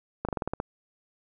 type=slowing click train; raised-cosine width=1 ms; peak=-15 dBFS; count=8; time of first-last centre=0.25-0.601 s; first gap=37 ms; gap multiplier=1.1; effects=none